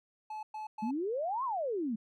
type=tone bursts; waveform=triangle; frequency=861 Hz; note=A5; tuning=38 cents flat; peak=-36 dBFS; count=3; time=0.3-0.91 s; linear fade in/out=5 ms; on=130 ms; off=110 ms
type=exponential two-way sweep; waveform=sine; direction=up then down; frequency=207.7 to 1108.7 to 207.7 Hz; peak=-31 dBFS; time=0.82-1.96 s; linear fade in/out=10 ms; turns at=1.44 s
effects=none